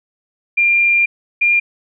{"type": "tone pair in turn", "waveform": "sine", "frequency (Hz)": [2392, 2403], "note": ["D7", "D7"], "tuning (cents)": [31, 39], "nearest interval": "unison", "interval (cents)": 8, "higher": "second", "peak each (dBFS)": -10, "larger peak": "neither", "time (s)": [[0.57, 1.06], [1.41, 1.6]], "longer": "first", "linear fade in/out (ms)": 10, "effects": []}